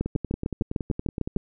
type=two click trains; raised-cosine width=3 ms; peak=-12 / -16 dBFS; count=10 / 15; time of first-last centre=0.01-1.363 / 0.06-1.368 s; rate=6.65 / 10.7 Hz; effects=none